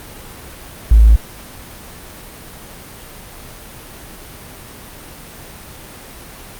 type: tone with tanh clipping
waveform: triangle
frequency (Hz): 54.7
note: A1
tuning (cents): -9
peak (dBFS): -3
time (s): 0.91-1.16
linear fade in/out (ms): 5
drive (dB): 1
effects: pink hiss -35 dBFS RMS until 6.59 s + Opus 32 kbps